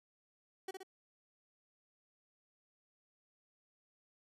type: tone with echo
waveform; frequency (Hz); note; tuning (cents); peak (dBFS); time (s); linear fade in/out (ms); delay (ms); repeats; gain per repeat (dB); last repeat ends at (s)
30% pulse; 380; F#4; +46; -37; 0.68-0.71; 5; 61; 2; -4; 0.832
effects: resampled to 32000 Hz